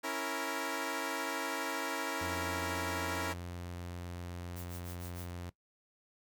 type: chord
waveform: 10% pulse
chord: A# diminished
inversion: first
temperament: equal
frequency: 277.2 / 329.6 / 466.2 Hz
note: C#4 / E4 / A#4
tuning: 0 / 0 / 0 cents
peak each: -31 dBFS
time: 0.03-3.34 s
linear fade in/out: 20 ms
type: tone with pitch glide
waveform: sawtooth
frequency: 87.31 to 87.82 Hz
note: F2 to F2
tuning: 0 to +10 cents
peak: -37 dBFS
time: 2.21-5.5 s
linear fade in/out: 5 ms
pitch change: +10 cents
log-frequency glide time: 3.3-3.47 s
type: noise with tremolo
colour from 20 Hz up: blue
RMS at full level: -49 dBFS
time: 4.56-5.31 s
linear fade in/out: 5 ms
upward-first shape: sine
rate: 6.6 Hz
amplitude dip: 95%
effects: noise-tail reverb RT60 0.1 s tail -18 dB re dry